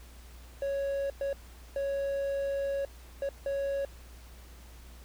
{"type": "tone bursts at uneven times", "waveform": "triangle", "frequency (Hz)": 554.4, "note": "C#5", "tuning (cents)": 0, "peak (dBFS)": -27, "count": 5, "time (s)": [[0.62, 1.1], [1.21, 1.33], [1.76, 2.85], [3.22, 3.29], [3.46, 3.85]], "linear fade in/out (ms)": 2, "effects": ["added 60 Hz sine -48 dBFS peak until 5.04 s", "pink hiss -56 dBFS RMS until 5.04 s"]}